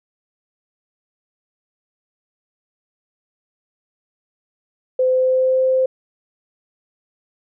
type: tone with pitch glide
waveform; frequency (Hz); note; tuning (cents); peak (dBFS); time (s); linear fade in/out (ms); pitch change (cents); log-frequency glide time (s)
sine; 513 to 519.9; C5 to C5; -34 to -11; -13; 4.99-5.86; 5; +23; 5.1-5.62
effects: none